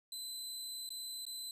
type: tone with dropouts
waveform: 25% pulse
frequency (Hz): 4034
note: B7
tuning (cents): +36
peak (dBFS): -37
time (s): 0.12-1.51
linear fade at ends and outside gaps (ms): 2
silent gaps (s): 0.891-0.904 / 1.253-1.265
effects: none